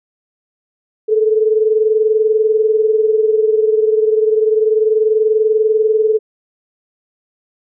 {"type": "tone pair together", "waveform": "sine", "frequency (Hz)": [431.7, 452], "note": ["A4", "A4"], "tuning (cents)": [-33, 47], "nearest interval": "minor second", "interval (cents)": 80, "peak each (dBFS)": [-11, -17], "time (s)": [1.08, 6.19], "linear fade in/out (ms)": 20, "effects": []}